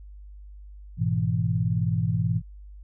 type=chord; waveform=sine; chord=E major; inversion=first; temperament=equal with one note detuned; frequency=103.83 / 122.48 / 164.81 Hz; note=G#2 / B2 / E3; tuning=0 / -14 / 0 cents; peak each=-26 dBFS; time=0.97-2.42 s; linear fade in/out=50 ms; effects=added 50 Hz sine -41 dBFS peak until 2.83 s